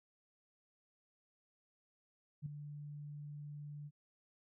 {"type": "tone with ADSR envelope", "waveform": "sine", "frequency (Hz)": 146.83, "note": "D3", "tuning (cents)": 0, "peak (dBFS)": -36, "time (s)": [2.42, 3.91], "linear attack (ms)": 40, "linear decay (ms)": 5, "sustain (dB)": -9, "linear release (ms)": 46, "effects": []}